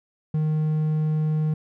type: tone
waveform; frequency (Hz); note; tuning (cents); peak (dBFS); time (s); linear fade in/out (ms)
triangle; 154.7; D#3; -10; -18; 0.34-1.54; 5
effects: none